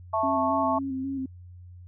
sine chord, A major, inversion second, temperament just, 660 / 880 / 1100 Hz, E5 / A5 / C#6, +2 / 0 / -14 cents, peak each -27 dBFS, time 0.13-0.79 s, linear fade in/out 10 ms
sine tone with vibrato, 267.8 Hz, C4, 40 cents sharp, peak -28 dBFS, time 0.23-1.26 s, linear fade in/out 5 ms, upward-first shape square, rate 3.7 Hz, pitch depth 31 cents each way
effects added 89 Hz sine -43 dBFS peak until 1.87 s

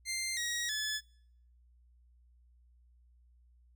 15% pulse tone with pitch steps, 2093 / 1897.2 / 1719.8 Hz, C7 / A#6 / A6, 0 / +30 / -40 cents, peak -27 dBFS, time 0.05-1.01 s, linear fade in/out 50 ms, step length 320 ms, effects noise-tail reverb RT60 0.7 s tail -25 dB re dry + added 60 Hz sine -61 dBFS peak until 3.75 s

